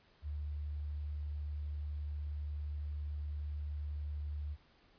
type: tone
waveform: sine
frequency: 74 Hz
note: D2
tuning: 14 cents sharp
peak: -37 dBFS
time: 0.22-4.57 s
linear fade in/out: 50 ms
effects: pink hiss -67 dBFS RMS until 4.98 s + resampled to 11025 Hz